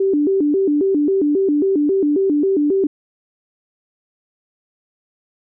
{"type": "tone with vibrato", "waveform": "sine", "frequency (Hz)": 337.7, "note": "E4", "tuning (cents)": 42, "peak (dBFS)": -13, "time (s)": [0, 2.87], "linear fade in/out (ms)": 5, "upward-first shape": "square", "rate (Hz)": 3.7, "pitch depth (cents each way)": 240, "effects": []}